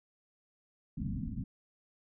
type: low-pass noise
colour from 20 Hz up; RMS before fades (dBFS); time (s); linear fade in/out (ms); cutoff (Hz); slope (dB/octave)
white; -37; 0.97-1.44; 5; 270; 96
effects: none